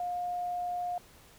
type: tone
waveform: sine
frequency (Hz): 711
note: F5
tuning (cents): +31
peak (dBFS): -31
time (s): 0-0.98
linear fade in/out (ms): 2
effects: pink hiss -57 dBFS RMS until 1.38 s